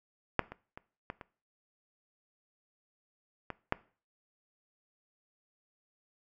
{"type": "clicks", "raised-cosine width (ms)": 0.5, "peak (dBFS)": [-9, -27, -29, -22, -29, -22, -12], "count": 7, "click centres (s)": [0.393, 0.52, 0.775, 1.101, 1.212, 3.503, 3.724], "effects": ["noise-tail reverb RT60 0.4 s tail -20 dB re dry"]}